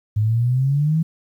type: exponential sweep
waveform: sine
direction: up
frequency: 103.83 to 164.6 Hz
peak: -15 dBFS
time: 0.16-1.03 s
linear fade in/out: 10 ms
effects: 9-bit